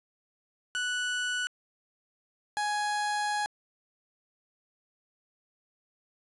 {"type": "tone pair in turn", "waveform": "30% pulse", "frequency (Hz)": [1480, 833.7], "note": ["F#6", "G#5"], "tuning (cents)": [0, 6], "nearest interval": "minor seventh", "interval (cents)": 994, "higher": "first", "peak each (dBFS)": [-26, -25], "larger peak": "second", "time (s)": [[0.75, 1.47], [2.57, 3.46]], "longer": "second", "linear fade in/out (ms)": 0, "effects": ["resampled to 24000 Hz", "11-bit"]}